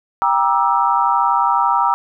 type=chord; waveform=sine; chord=E half-diminished seventh; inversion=first; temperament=just; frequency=791.1 / 949.3 / 1186.7 / 1318.5 Hz; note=G5 / Bb5 / D6 / E6; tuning=+16 / +31 / +18 / 0 cents; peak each=-19 / -16 / -20 / -19 dBFS; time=0.22-1.94 s; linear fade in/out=0 ms; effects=none